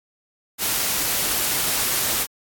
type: noise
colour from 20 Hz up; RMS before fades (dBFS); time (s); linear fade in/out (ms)
white; -22; 0.58-2.27; 50
effects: AAC 64 kbps